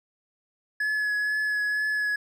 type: tone with vibrato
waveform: triangle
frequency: 1699 Hz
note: G#6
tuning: 39 cents sharp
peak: -22 dBFS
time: 0.8-2.16 s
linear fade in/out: 5 ms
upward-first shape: triangle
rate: 2.1 Hz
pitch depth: 18 cents each way
effects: none